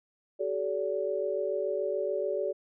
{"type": "tone cluster", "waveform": "sine", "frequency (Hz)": [380.6, 427.5, 574], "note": ["F#4", "A4", "D5"], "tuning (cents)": [49, -50, -40], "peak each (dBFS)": [-33, -33, -31], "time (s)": [0.39, 2.53], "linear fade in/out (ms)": 20, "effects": []}